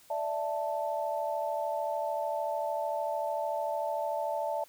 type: chord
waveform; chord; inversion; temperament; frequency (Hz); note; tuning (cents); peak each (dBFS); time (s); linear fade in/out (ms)
sine; D suspended second; none; just; 587.3 / 660.7 / 881; D5 / E5 / A5; 0 / +4 / +2; -34; 0.1-4.64; 5
effects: white hiss -59 dBFS RMS until 4.68 s